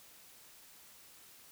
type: silence
effects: white hiss -58 dBFS RMS until 1.51 s